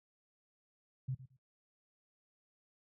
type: tone with echo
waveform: sine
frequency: 130.81 Hz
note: C3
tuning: in tune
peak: -34 dBFS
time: 1.08-1.15 s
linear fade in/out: 10 ms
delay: 110 ms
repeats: 2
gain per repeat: -15 dB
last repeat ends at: 1.37 s
effects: noise-tail reverb RT60 0.1 s tail -18 dB re dry